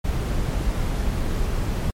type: noise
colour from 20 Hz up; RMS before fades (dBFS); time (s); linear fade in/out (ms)
brown; -23; 0.04-1.91; 10
effects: MP3 64 kbps